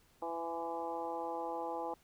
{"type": "harmonic tone with a mistuned harmonic", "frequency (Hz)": 166.9, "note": "E3", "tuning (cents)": 22, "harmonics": [2, 3, 4, 5, 6, 7], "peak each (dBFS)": [-45, -42, -45, -40, -46, -52], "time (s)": [0.22, 1.94], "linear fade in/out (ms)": 2, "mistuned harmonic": 6, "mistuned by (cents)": 21, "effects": ["pink hiss -68 dBFS RMS until 2.03 s"]}